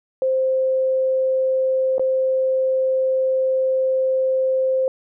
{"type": "tone with dropouts", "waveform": "sine", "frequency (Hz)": 523.3, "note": "C5", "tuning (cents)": 0, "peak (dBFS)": -16, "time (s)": [0.22, 4.88], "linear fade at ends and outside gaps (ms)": 1, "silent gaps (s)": [1.982, 1.995], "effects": []}